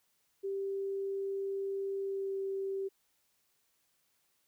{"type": "tone with pitch glide", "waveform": "sine", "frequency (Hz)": [392, 388.8], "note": ["G4", "G4"], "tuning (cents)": [0, -14], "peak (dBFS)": -33, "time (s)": [0.43, 2.89], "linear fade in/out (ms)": 20, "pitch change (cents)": -14, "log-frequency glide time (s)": [2.01, 2.38], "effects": ["white hiss -75 dBFS RMS until 4.47 s"]}